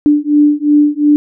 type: beating tone pair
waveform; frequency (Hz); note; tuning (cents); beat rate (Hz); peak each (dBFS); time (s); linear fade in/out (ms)
sine; 293.7 / 296.5; D4 / D4; 0 / +17; 2.8; -10; 0.06-1.16; 0
effects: none